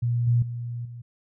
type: tone with level steps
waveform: sine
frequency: 119.4 Hz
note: A#2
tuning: 42 cents sharp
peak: -21 / -17 / -29 / -36 dBFS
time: 0.02-1.02 s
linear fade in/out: 10 ms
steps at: 0.27 / 0.42 / 0.85 s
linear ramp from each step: 5 ms
effects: none